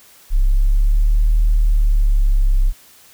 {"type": "exponential two-way sweep", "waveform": "sine", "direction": "up then down", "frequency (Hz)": [32.7, 38.89, 32.7], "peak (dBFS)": -9, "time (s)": [0.3, 2.73], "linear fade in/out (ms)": 50, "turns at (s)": 1.37, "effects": ["tanh soft clip ceiling -7 dBFS", "white hiss -47 dBFS RMS until 3.13 s"]}